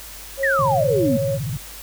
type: tone with pitch glide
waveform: sine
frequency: 545 to 550.7 Hz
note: C#5 to C#5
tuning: -29 to -11 cents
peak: -20 dBFS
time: 0.37-1.39 s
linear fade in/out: 50 ms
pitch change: +18 cents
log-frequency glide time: 0.58-0.9 s
type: exponential sweep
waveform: sine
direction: down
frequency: 1957 to 220 Hz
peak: -17 dBFS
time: 0.43-1.17 s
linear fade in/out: 5 ms
type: tone with vibrato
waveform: sine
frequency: 130.81 Hz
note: C3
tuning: in tune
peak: -23 dBFS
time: 0.59-1.57 s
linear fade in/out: 0 ms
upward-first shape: square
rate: 16 Hz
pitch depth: 260 cents each way
effects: added 50 Hz sine -42 dBFS peak until 1.82 s + white hiss -38 dBFS RMS until 1.82 s